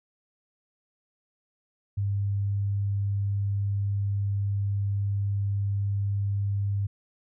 sine tone, 100.2 Hz, G2, 38 cents sharp, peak -24 dBFS, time 1.97-6.87 s, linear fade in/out 10 ms, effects none

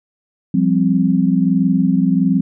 sine chord, F suspended second, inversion none, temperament equal, 174.61 / 196 / 261.6 Hz, F3 / G3 / C4, 0 / 0 / 0 cents, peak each -16 dBFS, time 0.54-2.41 s, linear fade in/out 5 ms, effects none

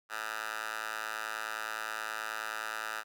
10% pulse tone with high-pass filter, 109.5 Hz, A2, 8 cents flat, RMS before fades -38 dBFS, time 0.09-3.04 s, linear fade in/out 50 ms, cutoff 1200 Hz, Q 4.4, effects none

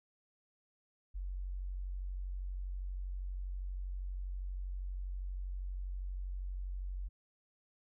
sine tone, 46.25 Hz, F#1, in tune, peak -37 dBFS, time 1.14-7.09 s, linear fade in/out 20 ms, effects none

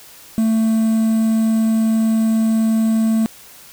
triangle tone with quantisation, 222.3 Hz, A3, 18 cents sharp, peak -11 dBFS, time 0.38-3.26 s, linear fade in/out 0 ms, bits 6, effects white hiss -42 dBFS RMS until 3.72 s

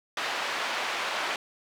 pink band-pass noise, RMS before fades -31 dBFS, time 0.17-1.36 s, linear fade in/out 2 ms, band 770 to 3500 Hz, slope 12 dB/octave, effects none

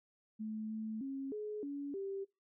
sine tone with pitch steps, 217 / 218.9 / 271.1 / 422.6 / 283.6 / 391.7 Hz, A3 / A3 / C#4 / G#4 / C#4 / G4, -24 / -9 / -38 / +30 / +40 / -1 cents, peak -38 dBFS, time 0.39-2.25 s, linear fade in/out 20 ms, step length 310 ms, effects noise-tail reverb RT60 0.2 s tail -20 dB re dry

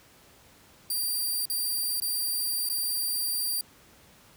5% pulse tone with dropouts, 4721 Hz, D8, 8 cents sharp, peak -20 dBFS, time 0.9-3.61 s, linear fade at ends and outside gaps 2 ms, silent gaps 1.455-1.499 / 2.001-2.02 / 2.69-2.698 s, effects pink hiss -56 dBFS RMS until 4.36 s + high-pass 60 Hz 12 dB/octave

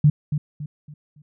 sine tone with echo, 148.6 Hz, D3, 21 cents sharp, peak -10 dBFS, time 0.04-0.1 s, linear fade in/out 5 ms, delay 280 ms, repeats 4, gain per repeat -9 dB, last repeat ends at 1.22 s, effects none

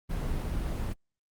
brown noise, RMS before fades -31 dBFS, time 0.09-0.94 s, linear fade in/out 20 ms, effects Opus 24 kbps

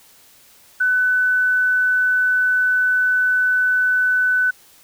sine tone, 1500 Hz, F#6, 23 cents sharp, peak -14 dBFS, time 0.8-4.51 s, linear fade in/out 10 ms, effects white hiss -50 dBFS RMS until 4.83 s

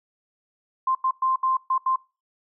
sine tone bursts at uneven times, 1046.5 Hz, C6, in tune, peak -19 dBFS, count 6, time 0.87-0.95 / 1.04-1.11 / 1.22-1.36 / 1.43-1.57 / 1.7-1.78 / 1.86-1.96 s, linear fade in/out 5 ms, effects noise-tail reverb RT60 0.3 s tail -23 dB re dry

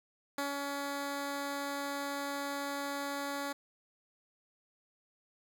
10% pulse tone with ADSR envelope, 282 Hz, C#4, 30 cents sharp, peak -24 dBFS, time 0.38-3.53 s, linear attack 4 ms, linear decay 140 ms, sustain -3 dB, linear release 10 ms, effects none

